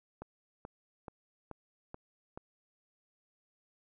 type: click train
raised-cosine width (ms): 1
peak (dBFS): -29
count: 6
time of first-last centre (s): 0.22-2.375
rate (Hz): 2.32
effects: none